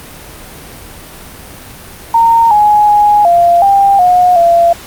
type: tone with pitch steps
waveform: sine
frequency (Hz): 919 / 837 / 831 / 691 / 794 / 721 / 683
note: A#5 / G#5 / G#5 / F5 / G5 / F#5 / F5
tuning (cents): -25 / +13 / +1 / -19 / +22 / -45 / -39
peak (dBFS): -4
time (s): 2.14-4.73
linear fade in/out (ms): 5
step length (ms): 370
effects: pink hiss -31 dBFS RMS until 4.86 s + Opus 32 kbps